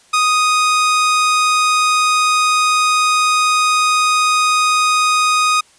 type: tone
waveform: sawtooth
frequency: 1244.5 Hz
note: D#6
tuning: in tune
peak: -8 dBFS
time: 0.13-5.61 s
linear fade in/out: 10 ms
effects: white hiss -50 dBFS RMS until 5.78 s + resampled to 22050 Hz